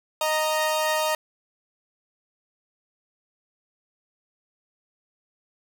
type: tone pair together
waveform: sawtooth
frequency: 621.2 / 930 Hz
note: D#5 / A#5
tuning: -3 / -4 cents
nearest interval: perfect fifth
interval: 699 cents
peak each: -20 / -22 dBFS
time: 0.21-1.15 s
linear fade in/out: 2 ms
effects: none